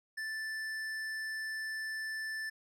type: tone with tanh clipping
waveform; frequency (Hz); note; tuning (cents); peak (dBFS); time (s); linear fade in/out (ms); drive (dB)
sine; 1760; A6; 0; -38; 0.17-2.5; 10; 13
effects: none